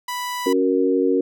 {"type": "tone", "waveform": "sawtooth", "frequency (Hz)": 987.8, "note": "B5", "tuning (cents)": 0, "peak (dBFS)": -21, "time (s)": [0.08, 0.53], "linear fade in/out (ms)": 5}
{"type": "chord", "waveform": "sine", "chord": "F# major", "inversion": "second", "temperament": "equal", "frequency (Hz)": [277.2, 370, 466.2], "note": ["C#4", "F#4", "A#4"], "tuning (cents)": [0, 0, 0], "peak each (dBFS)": -20, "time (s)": [0.46, 1.21], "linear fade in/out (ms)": 5}
{"effects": []}